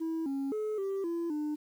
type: tone with pitch steps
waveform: sine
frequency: 324.9 / 274.1 / 428.7 / 390.3 / 338.2 / 300.2 Hz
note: E4 / C#4 / A4 / G4 / E4 / D4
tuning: -25 / -19 / -45 / -8 / +44 / +38 cents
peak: -28 dBFS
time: 0-1.56 s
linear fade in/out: 20 ms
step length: 260 ms
effects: tanh soft clip ceiling -30 dBFS + 10-bit